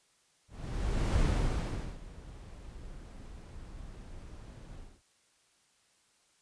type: noise with ADSR envelope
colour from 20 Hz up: brown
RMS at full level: -26 dBFS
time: 0.48-5.02 s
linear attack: 730 ms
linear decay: 770 ms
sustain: -21 dB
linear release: 240 ms
effects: white hiss -69 dBFS RMS until 6.41 s + resampled to 22050 Hz